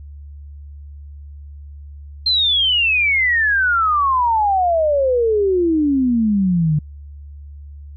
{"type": "exponential sweep", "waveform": "sine", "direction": "down", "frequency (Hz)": [4186, 146.83], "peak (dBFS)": -13, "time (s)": [2.26, 6.79], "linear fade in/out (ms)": 5, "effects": ["added 72 Hz sine -33 dBFS peak until 7.96 s"]}